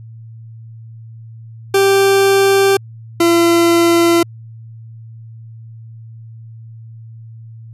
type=tone pair in turn; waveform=40% pulse; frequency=392 / 339.5 Hz; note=G4 / F4; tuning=0 / -49 cents; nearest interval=major second; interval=249 cents; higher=first; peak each=-8 dBFS; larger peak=neither; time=1.74-2.77 / 3.2-4.23 s; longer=neither; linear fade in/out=5 ms; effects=added 113 Hz sine -32 dBFS peak until 7.73 s + resampled to 32000 Hz